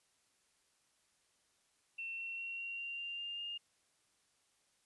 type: tone with pitch steps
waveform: sine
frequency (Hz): 2700 / 2717 / 2735 / 2752 / 2770 / 2787 / 2805 / 2823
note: E7 / F7 / F7 / F7 / F7 / F7 / F7 / F7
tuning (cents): +41 / -48 / -37 / -26 / -15 / -4 / +7 / +18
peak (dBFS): -40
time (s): 1.98-3.58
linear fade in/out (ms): 10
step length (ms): 200
effects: white hiss -75 dBFS RMS until 4.85 s + resampled to 24000 Hz